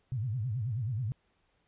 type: tone with vibrato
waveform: sine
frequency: 116.54 Hz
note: A#2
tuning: in tune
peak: -30 dBFS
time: 0.12-1.12 s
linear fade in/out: 0 ms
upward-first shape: sine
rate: 9.3 Hz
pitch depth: 240 cents each way
effects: pink hiss -73 dBFS RMS until 1.67 s + resampled to 8000 Hz